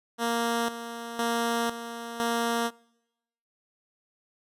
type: tone with tremolo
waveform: 10% pulse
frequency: 233.1 Hz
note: A#3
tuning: in tune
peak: -17 dBFS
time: 0.18-2.71 s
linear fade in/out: 50 ms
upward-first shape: square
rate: 0.99 Hz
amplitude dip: 70%
effects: noise-tail reverb RT60 0.9 s tail -25 dB re dry + resampled to 32000 Hz

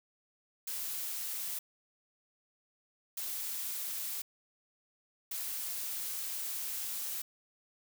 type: noise bursts at uneven times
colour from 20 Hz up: blue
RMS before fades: -38 dBFS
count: 3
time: 0.67-1.59 / 3.17-4.22 / 5.31-7.22 s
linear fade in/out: 5 ms
effects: none

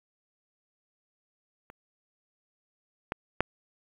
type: clicks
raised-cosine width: 0.5 ms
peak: -30 / -15 / -8 dBFS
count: 3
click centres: 1.701 / 3.121 / 3.406 s
effects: 8-bit

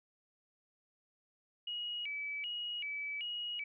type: tone with vibrato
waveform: sine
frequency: 2579 Hz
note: E7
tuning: 39 cents flat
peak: -37 dBFS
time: 1.67-3.64 s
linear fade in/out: 5 ms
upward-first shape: square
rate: 1.3 Hz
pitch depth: 200 cents each way
effects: none

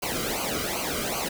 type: noise with flanger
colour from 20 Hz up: pink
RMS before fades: -29 dBFS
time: 0.02-1.29 s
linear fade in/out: 10 ms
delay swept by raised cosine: 0.55 to 1.16 ms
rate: 2.6 Hz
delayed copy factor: -0.8
effects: none

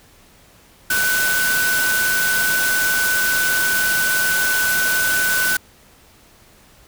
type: tone in noise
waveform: sine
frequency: 1500 Hz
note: F#6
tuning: 23 cents sharp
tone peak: -17 dBFS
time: 0.9-5.57 s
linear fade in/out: 5 ms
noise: white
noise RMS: -22 dBFS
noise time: 0.9-5.57 s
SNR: +2 dB
effects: pink hiss -50 dBFS RMS until 6.87 s

